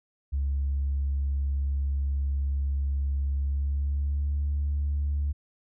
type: tone with pitch glide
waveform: sine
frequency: 69.4 to 72.06 Hz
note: C#2 to D2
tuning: +3 to -32 cents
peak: -23 dBFS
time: 0.32-5.33 s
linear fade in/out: 20 ms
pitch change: +65 cents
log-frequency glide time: 3.39-4.39 s
effects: tanh soft clip ceiling -21 dBFS